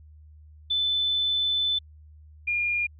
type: tone pair in turn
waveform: sine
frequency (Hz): 3514 / 2416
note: A7 / D7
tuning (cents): -3 / +48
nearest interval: tritone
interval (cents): 649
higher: first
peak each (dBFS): -22 / -23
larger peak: first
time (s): 0.7-1.79 / 2.47-2.87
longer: first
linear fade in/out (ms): 10
effects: added 76 Hz sine -47 dBFS peak until 2.99 s